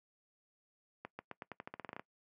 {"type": "accelerating click train", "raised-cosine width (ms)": 0.5, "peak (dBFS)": -28, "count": 14, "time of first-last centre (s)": [1.05, 1.995], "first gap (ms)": 140, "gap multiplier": 0.88, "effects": ["noise-tail reverb RT60 0.1 s tail -20 dB re dry", "high-pass 150 Hz 12 dB/octave"]}